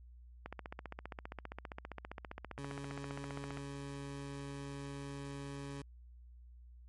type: click train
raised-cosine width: 0.5 ms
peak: -28 dBFS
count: 48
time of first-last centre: 0.46-3.573 s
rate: 15.1 Hz
type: tone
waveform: 20% pulse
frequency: 140 Hz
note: C#3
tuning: 18 cents sharp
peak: -38 dBFS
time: 2.58-5.82 s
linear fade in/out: 5 ms
effects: added 60 Hz sine -53 dBFS peak until 6.88 s + MP3 48 kbps